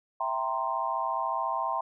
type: chord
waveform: sine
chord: C dominant seventh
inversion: first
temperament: equal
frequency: 659.3 / 784 / 932.3 / 1046.5 Hz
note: E5 / G5 / Bb5 / C6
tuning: 0 / 0 / 0 / 0 cents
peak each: -35 / -34 / -32 / -31 dBFS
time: 0.2-1.81 s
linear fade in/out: 5 ms
effects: none